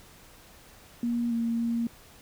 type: tone with pitch steps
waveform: sine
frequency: 237 / 231.4 / 233 Hz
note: A#3 / A#3 / A#3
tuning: +29 / -13 / -1 cents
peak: -25 dBFS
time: 1.03-1.87 s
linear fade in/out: 2 ms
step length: 280 ms
effects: pink hiss -53 dBFS RMS until 2.21 s